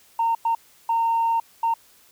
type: tone bursts at uneven times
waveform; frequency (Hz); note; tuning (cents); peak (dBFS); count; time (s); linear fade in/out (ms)
sine; 917; A#5; -29; -17; 4; 0.19-0.35 / 0.45-0.55 / 0.89-1.4 / 1.63-1.74; 5
effects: tanh soft clip ceiling -15 dBFS + white hiss -55 dBFS RMS until 2.11 s